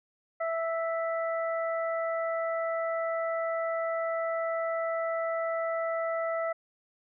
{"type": "harmonic tone", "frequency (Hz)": 659.3, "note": "E5", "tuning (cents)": 0, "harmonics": [1, 2, 3], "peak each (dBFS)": [-29, -35, -39], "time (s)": [0.4, 6.53], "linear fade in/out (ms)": 10, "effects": []}